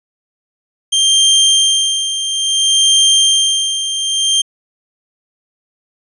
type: tone with tremolo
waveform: sawtooth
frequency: 3173 Hz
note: G7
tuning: 20 cents sharp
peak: -4 dBFS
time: 0.92-4.42 s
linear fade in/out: 10 ms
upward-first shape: sine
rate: 0.59 Hz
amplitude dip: 65%
effects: resampled to 24000 Hz